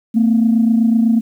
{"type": "tone pair together", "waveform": "sine", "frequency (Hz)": [225.1, 253.1], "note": ["A3", "B3"], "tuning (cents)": [40, 43], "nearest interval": "major second", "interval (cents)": 203, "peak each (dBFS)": [-10, -17], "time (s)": [0.14, 1.21], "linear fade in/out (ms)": 20, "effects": ["tanh soft clip ceiling -4 dBFS", "8-bit"]}